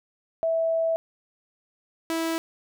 sine / sawtooth tone pair in turn, 655 / 327.5 Hz, E5 / E4, -11 / -11 cents, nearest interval octave, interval 1200 cents, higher first, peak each -21 dBFS, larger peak neither, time 0.43-0.96 / 2.1-2.38 s, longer first, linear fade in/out 0 ms, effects none

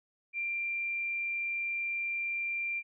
sine tone with frequency modulation, 2373 Hz, D7, 17 cents sharp, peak -31 dBFS, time 0.33-2.83 s, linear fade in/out 50 ms, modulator 48.7 Hz, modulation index 0.26, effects none

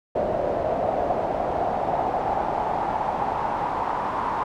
brown noise with band-pass filter sweep, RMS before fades -25 dBFS, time 0.15-4.44 s, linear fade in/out 10 ms, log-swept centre 610 to 980 Hz, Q 4.7, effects none

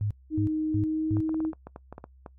sine tone bursts, 103.83 Hz, G#2, in tune, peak -25 dBFS, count 4, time 0.01-1.204 s, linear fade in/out 0 ms, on 96 ms, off 270 ms
sine tone with pitch glide, 311.1 to 316.4 Hz, D#4 to D#4, 0 to +29 cents, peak -25 dBFS, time 0.3-1.53 s, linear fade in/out 50 ms, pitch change +29 cents, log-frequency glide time 0.75-1.2 s
clicks, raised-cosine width 1 ms, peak -26 dBFS, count 12, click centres 1.169 / 1.293 / 1.344 / 1.404 / 1.45 / 1.532 / 1.67 / 1.761 / 1.926 / 1.981 / 2.041 / 2.262 s
effects noise-tail reverb RT60 0.1 s tail -23 dB re dry + added 65 Hz sine -52 dBFS peak until 2.38 s

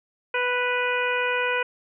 harmonic tone with a mistuned harmonic, 493.9 Hz, B4, in tune, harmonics 1 / 2 / 3 / 4 / 5 / 6, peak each -27 / -29 / -27 / -32 / -28 / -36 dBFS, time 0.34-1.63 s, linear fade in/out 5 ms, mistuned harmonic 6, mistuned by -19 cents, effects none

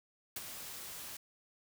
white noise with ADSR envelope, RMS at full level -38 dBFS, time 0.36-1.17 s, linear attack 5 ms, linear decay 27 ms, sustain -8 dB, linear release 5 ms, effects none

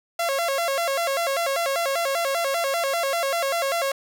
sawtooth tone with vibrato, 610 Hz, D#5, 34 cents flat, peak -18 dBFS, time 0.19-3.92 s, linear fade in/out 5 ms, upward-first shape square, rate 5.1 Hz, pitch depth 190 cents each way, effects none

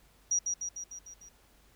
sine tone with echo, 5760 Hz, F#8, 47 cents flat, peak -25 dBFS, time 0.31-0.39 s, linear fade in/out 5 ms, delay 150 ms, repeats 6, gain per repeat -4 dB, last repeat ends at 1.29 s, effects added 50 Hz sine -64 dBFS peak until 1.75 s + pink hiss -64 dBFS RMS until 1.75 s

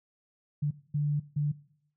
sine tone bursts at uneven times, 146.83 Hz, D3, in tune, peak -25 dBFS, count 3, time 0.62-0.71 / 0.94-1.2 / 1.36-1.52 s, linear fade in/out 10 ms, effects noise-tail reverb RT60 0.7 s tail -20 dB re dry

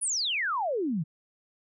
sine exponential sweep, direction down, 10548 to 144.8 Hz, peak -26 dBFS, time 0.01-1.04 s, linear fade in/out 20 ms, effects none

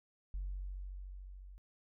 sine tone with level ramp, 46.94 Hz, F#1, 26 cents sharp, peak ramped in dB -35 to -50 dBFS, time 0.34-1.58 s, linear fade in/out 0 ms, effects tanh soft clip ceiling -33 dBFS

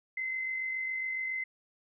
sine tone with amplitude modulation, 2058 Hz, C7, 29 cents flat, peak -30 dBFS, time 0.17-1.44 s, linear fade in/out 5 ms, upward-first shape sine, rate 47.2 Hz, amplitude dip 35%, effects none

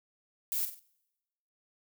violet noise with echo, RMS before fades -32 dBFS, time 0.52-0.65 s, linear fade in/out 0 ms, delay 48 ms, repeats 3, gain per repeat -8 dB, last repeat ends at 0.794 s, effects noise-tail reverb RT60 1.0 s tail -26 dB re dry

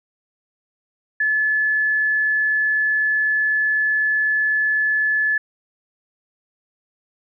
sine tone, 1724 Hz, A6, 36 cents flat, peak -16 dBFS, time 1.2-5.38 s, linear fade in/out 5 ms, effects none

